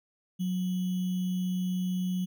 sine tone with sample-and-hold, 182.9 Hz, F#3, 20 cents flat, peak -27 dBFS, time 0.39-2.26 s, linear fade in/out 20 ms, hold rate 3150 Hz, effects none

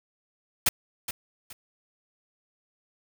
white noise with echo, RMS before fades -21 dBFS, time 0.66-0.69 s, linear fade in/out 5 ms, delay 420 ms, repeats 2, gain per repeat -11 dB, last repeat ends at 1.53 s, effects none

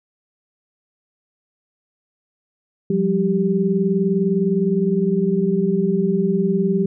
sine tone cluster, 177.6 / 197.3 / 392.4 Hz, F3 / G3 / G4, +29 / +11 / +2 cents, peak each -20 dBFS, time 2.9-6.86 s, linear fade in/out 5 ms, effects none

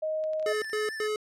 sine tone, 625 Hz, D#5, 8 cents sharp, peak -27 dBFS, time 0.02-0.53 s, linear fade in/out 10 ms
clicks, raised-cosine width 0.2 ms, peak -34 dBFS, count 9, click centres 0.239 / 0.334 / 0.397 / 0.427 / 0.489 / 0.547 / 0.61 / 0.645 / 0.697 s
square tone bursts, 426.1 Hz, G#4, 44 cents sharp, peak -28 dBFS, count 3, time 0.46-1.16 s, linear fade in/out 2 ms, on 160 ms, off 110 ms
square tone with vibrato, 1768 Hz, A6, 8 cents sharp, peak -35 dBFS, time 0.46-1.08 s, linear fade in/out 20 ms, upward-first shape sine, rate 13 Hz, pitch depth 24 cents each way
effects low-pass 9000 Hz 12 dB/octave

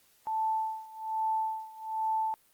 sine tone with tremolo, 880 Hz, A5, in tune, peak -26 dBFS, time 0.27-2.34 s, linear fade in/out 0 ms, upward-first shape sine, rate 1.2 Hz, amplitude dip 90%, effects white hiss -65 dBFS RMS until 2.53 s + Opus 48 kbps

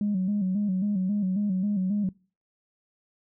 sine tone with vibrato, 196 Hz, G3, in tune, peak -22 dBFS, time 0.01-2.09 s, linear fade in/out 2 ms, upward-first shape square, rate 3.7 Hz, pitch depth 91 cents each way, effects noise-tail reverb RT60 0.4 s tail -26 dB re dry + tanh soft clip ceiling -19 dBFS

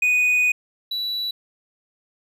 triangle tone pair in turn, 2482 / 3940 Hz, D#7 / B7, -5 / -5 cents, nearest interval minor sixth, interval 800 cents, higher second, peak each -14 / -22 dBFS, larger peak first, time 0.02-0.52 / 0.91-1.31 s, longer first, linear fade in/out 5 ms, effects none

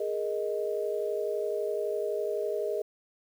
sine chord, Ab suspended second, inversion none, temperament just, 415.3 / 467.2 / 623 Hz, Ab4 / Bb4 / Eb5, 0 / +4 / +2 cents, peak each -31 / -34 / -33 dBFS, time 0-2.82 s, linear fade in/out 5 ms, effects 9-bit

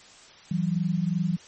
sine tone pair together, 164.81 / 187.62 Hz, E3 / F#3, 0 / +24 cents, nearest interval major second, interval 224 cents, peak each -25 / -26 dBFS, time 0.51-1.37 s, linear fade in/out 5 ms, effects white hiss -50 dBFS RMS until 1.47 s + MP3 32 kbps

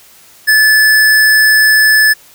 square tone, 1734 Hz, A6, 26 cents flat, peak -6 dBFS, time 0.47-2.14 s, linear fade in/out 20 ms, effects white hiss -42 dBFS RMS until 2.34 s

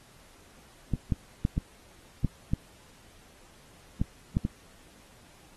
clicks, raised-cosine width 5 ms, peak -12 dBFS, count 9, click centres 0.937 / 1.122 / 1.451 / 1.579 / 2.247 / 2.535 / 4.015 / 4.369 / 4.451 s, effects pink hiss -57 dBFS RMS until 5.56 s + AAC 32 kbps

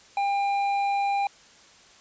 triangle tone with hard clipping, 800 Hz, G5, 35 cents sharp, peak -24 dBFS, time 0.17-1.27 s, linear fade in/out 2 ms, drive 11 dB, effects white hiss -53 dBFS RMS until 2 s + resampled to 16000 Hz

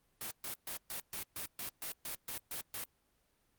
white noise bursts, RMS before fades -41 dBFS, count 12, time 0.21-2.84 s, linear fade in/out 2 ms, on 100 ms, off 130 ms, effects pink hiss -75 dBFS RMS until 3.58 s + Opus 32 kbps

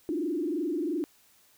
sine tone with frequency modulation, 323.7 Hz, E4, 31 cents flat, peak -27 dBFS, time 0.09-1.04 s, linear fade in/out 0 ms, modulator 22.9 Hz, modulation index 1.7, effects white hiss -62 dBFS RMS until 1.57 s

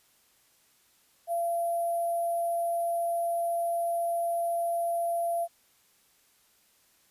sine tone with sample-and-hold, 682 Hz, F5, 41 cents flat, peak -26 dBFS, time 1.27-5.48 s, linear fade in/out 50 ms, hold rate 11025 Hz, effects white hiss -65 dBFS RMS until 7.1 s + resampled to 32000 Hz

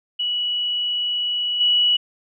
sine tone with level steps, 2936 Hz, F#7, 14 cents flat, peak -20 / -14 dBFS, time 0.19-1.97 s, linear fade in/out 10 ms, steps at 1.6 s, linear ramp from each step 10 ms, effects none

